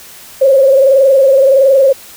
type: tone with frequency modulation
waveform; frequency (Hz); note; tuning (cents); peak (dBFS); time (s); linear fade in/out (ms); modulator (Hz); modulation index
sine; 540; C#5; -45; -4; 0.41-1.93; 10; 21.5; 0.95
effects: white hiss -35 dBFS RMS until 2.16 s